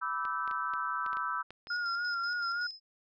sine chord, E minor seventh, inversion second, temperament equal with one note detuned, 987.8 / 1174.7 / 1318.5 / 1536.6 Hz, B5 / D6 / E6 / G6, 0 / 0 / 0 / -35 cents, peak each -38 / -39 / -34 / -38 dBFS, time 0.01-1.43 s, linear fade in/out 20 ms
clicks, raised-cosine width 0.3 ms, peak -30 dBFS, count 9, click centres 0.252 / 0.477 / 0.512 / 0.737 / 1.063 / 1.131 / 1.17 / 1.506 / 1.671 s
sine tone with tremolo, 5100 Hz, D#8, 42 cents sharp, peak -37 dBFS, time 1.67-2.8 s, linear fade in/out 50 ms, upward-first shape square, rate 5.3 Hz, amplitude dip 60%
sine tone with vibrato, 1410 Hz, F6, 16 cents sharp, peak -31 dBFS, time 1.7-2.67 s, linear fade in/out 5 ms, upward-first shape sine, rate 3.5 Hz, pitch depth 46 cents each way
effects none

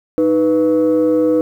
sine tone pair together, 311.1 / 493.8 Hz, D#4 / B4, 0 / 0 cents, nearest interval minor sixth, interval 800 cents, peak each -12 dBFS, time 0.18-1.41 s, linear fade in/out 0 ms, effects tanh soft clip ceiling -7 dBFS + 8-bit

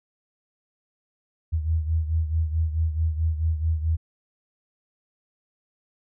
sine beating tone pair, 79.4 / 84 Hz, D#2 / E2, +36 / +33 cents, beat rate 4.6 Hz, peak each -22 / -28 dBFS, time 1.52-3.97 s, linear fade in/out 20 ms, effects none

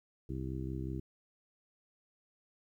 harmonic tone, 65.41 Hz, C2, in tune, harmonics 1 / 2 / 3 / 4 / 5 / 6, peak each -41 / -40 / -46 / -46 / -43 / -48 dBFS, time 0.29-1 s, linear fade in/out 5 ms, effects 12-bit

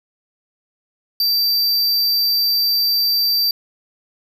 square tone, 4672 Hz, D8, 10 cents flat, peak -15 dBFS, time 1.2-3.51 s, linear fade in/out 2 ms, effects 9-bit

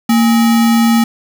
sine tone with sample-and-hold, 229.6 Hz, A#3, 26 cents flat, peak -7 dBFS, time 0.09-1.04 s, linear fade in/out 5 ms, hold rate 1050 Hz, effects none

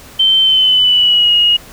sine tone with pitch glide, 3102 to 2878 Hz, G7 to F#7, -19 to -49 cents, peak -7 dBFS, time 0.19-1.57 s, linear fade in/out 10 ms, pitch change -130 cents, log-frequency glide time 0.4-1.34 s, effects pink hiss -37 dBFS RMS until 1.72 s

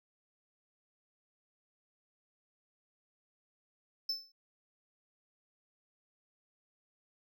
triangle tone with exponential decay, 5274 Hz, E8, in tune, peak -28 dBFS, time 4.09-4.32 s, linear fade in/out 5 ms, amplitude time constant 50 ms, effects none

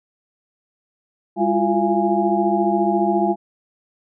sine tone cluster, 202.7 / 339.2 / 353.6 / 685 / 828 Hz, G#3 / E4 / F4 / F5 / G#5, -42 / +50 / +22 / -34 / -5 cents, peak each -22 dBFS, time 1.36-3.36 s, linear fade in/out 50 ms, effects none

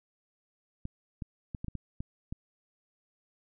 clicks, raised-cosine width 5 ms, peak -24 dBFS, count 8, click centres 0.854 / 1.222 / 1.548 / 1.645 / 1.683 / 1.753 / 2.005 / 2.325 s, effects none

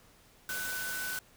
sine tone in noise, 1500 Hz, F#6, 23 cents sharp, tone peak -36 dBFS, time 0.49-1.19 s, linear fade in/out 2 ms, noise white, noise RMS -39 dBFS, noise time 0.49-1.19 s, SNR 0 dB, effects pink hiss -61 dBFS RMS until 1.36 s

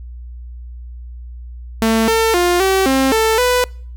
sawtooth tone with pitch steps, 224.1 / 449.6 / 352.6 / 383.5 / 266.5 / 443.6 / 496.3 Hz, A3 / A4 / F4 / G4 / C4 / A4 / B4, +32 / +37 / +17 / -38 / +32 / +14 / +8 cents, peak -8 dBFS, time 1.82-3.64 s, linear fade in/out 0 ms, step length 260 ms, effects noise-tail reverb RT60 0.5 s tail -25 dB re dry + added 60 Hz sine -29 dBFS peak until 3.96 s

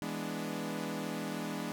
sawtooth chord, E dominant seventh, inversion none, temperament equal, 164.81 / 207.7 / 246.9 / 293.7 Hz, E3 / G#3 / B3 / D4, 0 / 0 / 0 / 0 cents, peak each -38 / -36 / -38 / -37 dBFS, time 0.02-1.72 s, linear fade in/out 0 ms, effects none

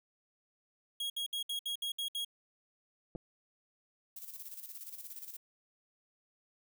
45% pulse tone bursts, 3296 Hz, G#7, 14 cents flat, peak -34 dBFS, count 8, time 1-2.248 s, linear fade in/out 5 ms, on 100 ms, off 64 ms
clicks, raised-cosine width 2 ms, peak -30 dBFS, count 2, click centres 3.152 / 3.158 s
violet noise with tremolo, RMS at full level -45 dBFS, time 4.16-5.37 s, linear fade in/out 5 ms, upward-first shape square, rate 17 Hz, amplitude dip 60%
effects none

